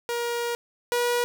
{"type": "tone pair in turn", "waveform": "sawtooth", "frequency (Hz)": [474.2, 482.8], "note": ["A#4", "B4"], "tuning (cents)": [30, -39], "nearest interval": "unison", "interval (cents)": 31, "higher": "second", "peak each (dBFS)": [-22, -18], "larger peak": "second", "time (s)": [[0.09, 0.55], [0.92, 1.24]], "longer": "first", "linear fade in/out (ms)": 0, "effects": []}